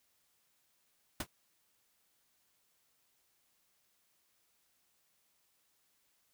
pink noise with exponential decay, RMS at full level -30 dBFS, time 1.2-1.27 s, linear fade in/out 5 ms, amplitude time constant 15 ms, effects white hiss -75 dBFS RMS until 6.33 s

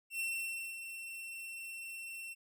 45% pulse tone with ADSR envelope, 2704 Hz, E7, 43 cents sharp, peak -34 dBFS, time 0.1-2.35 s, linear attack 100 ms, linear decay 560 ms, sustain -9 dB, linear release 30 ms, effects none

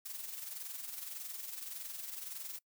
blue noise with amplitude modulation, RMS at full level -42 dBFS, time 0.05-2.59 s, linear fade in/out 10 ms, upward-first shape sine, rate 21.7 Hz, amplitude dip 55%, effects noise-tail reverb RT60 0.1 s tail -23 dB re dry

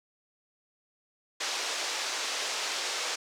white band-pass noise, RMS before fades -33 dBFS, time 1.4-3.16 s, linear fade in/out 10 ms, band 380 to 6500 Hz, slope 24 dB/octave, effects none

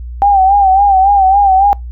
sine tone with vibrato, 784 Hz, G5, in tune, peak -5 dBFS, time 0.22-1.73 s, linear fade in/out 0 ms, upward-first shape sine, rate 3.6 Hz, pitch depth 71 cents each way, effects noise-tail reverb RT60 0.2 s tail -25 dB re dry + added 60 Hz sine -22 dBFS peak until 1.91 s

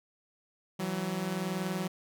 sawtooth tone pair together, 167.4 / 187.97 Hz, E3 / F#3, +27 / +28 cents, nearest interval major second, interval 201 cents, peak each -32 / -29 dBFS, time 0.79-1.88 s, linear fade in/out 10 ms, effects none

